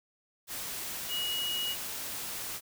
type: tone in noise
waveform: sine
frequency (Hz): 2900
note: F#7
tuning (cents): -35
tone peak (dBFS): -31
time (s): 1.08-1.76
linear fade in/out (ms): 50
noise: white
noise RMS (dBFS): -38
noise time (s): 0.47-2.61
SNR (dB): +4
effects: none